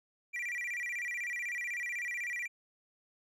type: tone with vibrato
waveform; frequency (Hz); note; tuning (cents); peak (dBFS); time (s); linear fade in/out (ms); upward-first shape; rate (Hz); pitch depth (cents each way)
triangle; 2140; C7; +38; -33; 0.33-2.48; 20; square; 16; 170
effects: none